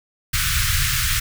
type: band-stop noise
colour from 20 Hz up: pink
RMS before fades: -20 dBFS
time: 0.33-1.2 s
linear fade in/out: 10 ms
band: 140 to 1300 Hz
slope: 48 dB/octave
effects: none